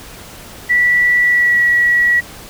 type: tone with pitch glide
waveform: sine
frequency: 1955 to 1929.2 Hz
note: B6 to B6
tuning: -18 to -41 cents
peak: -9 dBFS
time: 0.69-2.21 s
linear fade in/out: 20 ms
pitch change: -23 cents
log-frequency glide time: 1.22-1.62 s
effects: pink hiss -35 dBFS RMS until 2.49 s